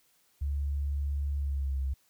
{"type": "tone with pitch glide", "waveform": "sine", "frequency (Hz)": [71, 67.02], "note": ["C#2", "C2"], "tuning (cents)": [42, 42], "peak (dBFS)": -28, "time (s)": [0.41, 1.94], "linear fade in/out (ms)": 10, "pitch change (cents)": -100, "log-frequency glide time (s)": [1.38, 1.8], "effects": ["white hiss -68 dBFS RMS until 2.09 s"]}